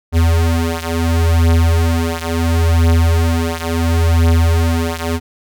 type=beating tone pair; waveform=square; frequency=82.6 / 83.32 Hz; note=E2 / E2; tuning=+4 / +19 cents; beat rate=0.72 Hz; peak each=-14 / -16 dBFS; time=0.12-5.2 s; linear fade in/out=50 ms; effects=none